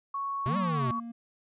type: tone with pitch glide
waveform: sine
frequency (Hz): 1108.7 to 1123.5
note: C#6 to C#6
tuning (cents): 0 to +23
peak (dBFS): -30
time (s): 0.14-1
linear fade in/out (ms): 5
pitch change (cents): +23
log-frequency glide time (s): 0.5-0.73
type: exponential two-way sweep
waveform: square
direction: up then down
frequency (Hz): 120 to 201.5 to 120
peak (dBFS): -29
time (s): 0.46-0.91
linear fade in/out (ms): 0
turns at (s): 0.57
type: tone with tremolo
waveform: triangle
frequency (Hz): 233.1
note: A#3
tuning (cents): 0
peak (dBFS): -32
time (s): 0.47-1.12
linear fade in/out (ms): 10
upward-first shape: square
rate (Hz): 2.9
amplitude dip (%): 30
effects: resampled to 8000 Hz